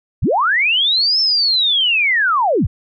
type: linear two-way sweep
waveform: sine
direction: up then down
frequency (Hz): 36.71 to 5350 to 36.71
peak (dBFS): -12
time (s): 0.22-2.67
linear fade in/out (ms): 10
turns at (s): 1.2
effects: none